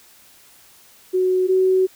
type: tone pair in turn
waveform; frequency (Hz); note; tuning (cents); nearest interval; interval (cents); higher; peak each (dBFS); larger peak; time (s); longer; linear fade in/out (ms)
sine; 370 / 374.9; F#4 / F#4; 0 / +23; unison; 23; second; -15 / -13; second; 1.13-1.48 / 1.48-1.87; second; 20
effects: white hiss -50 dBFS RMS until 1.95 s